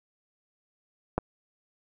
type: clicks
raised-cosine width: 1 ms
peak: -11 / -28 dBFS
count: 2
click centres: 1.18 / 1.186 s
effects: none